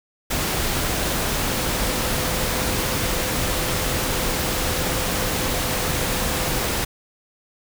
sine tone in noise, 509 Hz, C5, 48 cents flat, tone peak -33 dBFS, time 1.48-6.66 s, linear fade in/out 10 ms, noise pink, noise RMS -23 dBFS, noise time 0.3-6.85 s, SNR -13 dB, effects none

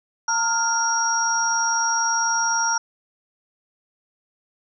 sine tone cluster, 912 / 1399 / 5650 Hz, A#5 / F6 / F8, -38 / +3 / +19 cents, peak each -23 dBFS, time 0.28-2.78 s, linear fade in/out 5 ms, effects none

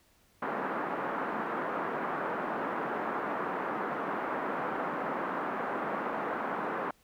white band-pass noise, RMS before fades -34 dBFS, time 0.42-6.91 s, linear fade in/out 5 ms, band 190 to 1400 Hz, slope 24 dB/octave, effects pink hiss -66 dBFS RMS until 7.03 s

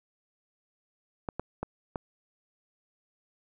clicks, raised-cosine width 1 ms, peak -18 dBFS, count 4, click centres 1.288 / 1.396 / 1.63 / 1.958 s, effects none

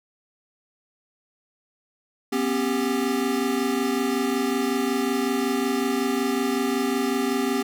square tone cluster, 245.2 / 270.6 / 395.2 Hz, B3 / C#4 / G4, -12 / -42 / +14 cents, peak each -27 dBFS, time 2.32-7.63 s, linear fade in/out 10 ms, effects none

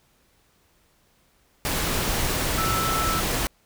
sine tone in noise, 1318.5 Hz, E6, in tune, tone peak -25 dBFS, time 2.58-3.2 s, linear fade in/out 0 ms, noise pink, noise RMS -25 dBFS, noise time 1.65-3.47 s, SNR -3 dB, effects pink hiss -63 dBFS RMS until 3.65 s

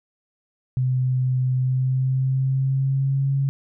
sine tone with pitch glide, 128.2 to 137.4 Hz, C3 to C#3, -35 to -15 cents, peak -18 dBFS, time 0.77-3.49 s, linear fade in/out 0 ms, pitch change +120 cents, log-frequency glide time 1.53-3.34 s, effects none

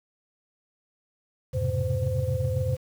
sine tone cluster, 84.4 / 102.7 / 126.7 / 134.3 / 515 Hz, E2 / G#2 / B2 / C3 / C5, +41 / -19 / +45 / +46 / -28 cents, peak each -30 / -28 / -29 / -32 / -30 dBFS, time 1.53-2.77 s, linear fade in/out 20 ms, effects tanh soft clip ceiling -14 dBFS + 8-bit

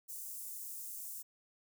white high-pass noise, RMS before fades -45 dBFS, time 0.08-1.23 s, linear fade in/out 20 ms, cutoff 7200 Hz, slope 24 dB/octave, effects none

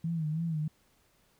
sine tone with vibrato, 160 Hz, D#3, 49 cents sharp, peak -29 dBFS, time 0.04-0.68 s, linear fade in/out 5 ms, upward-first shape sine, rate 3.1 Hz, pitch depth 90 cents each way, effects pink hiss -68 dBFS RMS until 1.39 s

